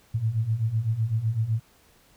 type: beating tone pair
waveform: sine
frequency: 106.9 / 114.8 Hz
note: A2 / A#2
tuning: -49 / -26 cents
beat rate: 7.9 Hz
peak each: -28 / -24 dBFS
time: 0.14-1.6 s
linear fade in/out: 10 ms
effects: pink hiss -59 dBFS RMS until 2.16 s